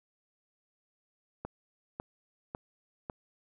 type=click train; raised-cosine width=1 ms; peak=-23 dBFS; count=4; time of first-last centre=1.45-3.098 s; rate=1.82 Hz; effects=none